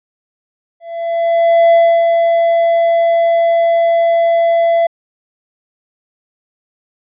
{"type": "tone with ADSR envelope", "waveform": "triangle", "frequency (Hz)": 673, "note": "E5", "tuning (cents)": 36, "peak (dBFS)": -3, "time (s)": [0.8, 4.87], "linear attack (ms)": 920, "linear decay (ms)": 300, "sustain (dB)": -4, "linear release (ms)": 7, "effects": ["resampled to 8000 Hz"]}